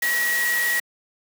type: tone in noise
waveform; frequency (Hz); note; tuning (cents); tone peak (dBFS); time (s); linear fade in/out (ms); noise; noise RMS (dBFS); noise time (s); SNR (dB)
sine; 1913; A#6; +44; -20; 0.02-0.8; 5; white; -28; 0.02-0.8; +5
effects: high-pass 300 Hz 12 dB/octave